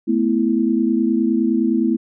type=chord; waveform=sine; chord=A suspended second; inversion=none; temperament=equal with one note detuned; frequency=220 / 249.7 / 329.6 Hz; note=A3 / B3 / E4; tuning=0 / +19 / 0 cents; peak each=-19 dBFS; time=0.07-1.97 s; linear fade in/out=20 ms; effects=none